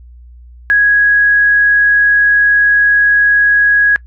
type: tone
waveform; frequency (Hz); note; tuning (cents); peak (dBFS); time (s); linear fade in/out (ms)
sine; 1661.2; G#6; 0; -6; 0.7-3.96; 0
effects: noise-tail reverb RT60 0.1 s tail -22 dB re dry + added 60 Hz sine -34 dBFS peak until 4.06 s